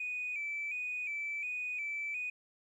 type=tone with vibrato; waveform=sine; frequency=2399 Hz; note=D7; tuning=36 cents sharp; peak=-34 dBFS; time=0-2.3 s; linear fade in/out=5 ms; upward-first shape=square; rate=1.4 Hz; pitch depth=58 cents each way; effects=tanh soft clip ceiling -30 dBFS + 12-bit